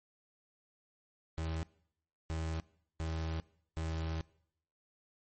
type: tone bursts at uneven times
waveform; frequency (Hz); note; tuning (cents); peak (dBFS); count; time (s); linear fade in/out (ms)
35% pulse; 80.6; E2; -38; -33; 4; 1.38-1.63 / 2.3-2.6 / 3-3.4 / 3.77-4.21; 0
effects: noise-tail reverb RT60 0.7 s tail -22 dB re dry + MP3 32 kbps